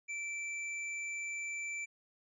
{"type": "tone", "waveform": "square", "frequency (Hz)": 2333, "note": "D7", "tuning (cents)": -12, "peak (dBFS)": -38, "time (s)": [0.08, 1.86], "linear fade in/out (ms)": 20, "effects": ["resampled to 24000 Hz"]}